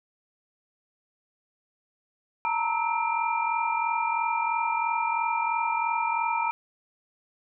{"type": "tone cluster", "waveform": "sine", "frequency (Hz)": [898, 941, 1299, 2379], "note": ["A5", "A#5", "E6", "D7"], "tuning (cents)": [35, 16, -26, 22], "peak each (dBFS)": [-29, -27, -32, -32], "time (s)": [2.45, 6.51], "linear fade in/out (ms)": 0, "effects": []}